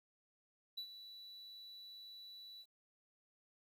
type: tone with ADSR envelope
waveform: triangle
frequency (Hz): 3951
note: B7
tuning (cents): 0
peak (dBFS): -39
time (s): 0.77-2.66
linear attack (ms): 11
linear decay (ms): 78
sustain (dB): -11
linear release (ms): 56
effects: 12-bit